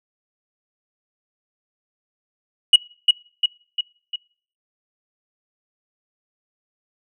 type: tone with echo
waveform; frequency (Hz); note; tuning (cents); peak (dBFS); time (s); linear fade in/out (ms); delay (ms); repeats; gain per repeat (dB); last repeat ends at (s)
sine; 2916; F#7; -26; -3; 2.73-2.76; 5; 350; 4; -5; 4.16
effects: noise-tail reverb RT60 0.5 s tail -26 dB re dry + tanh soft clip ceiling -5 dBFS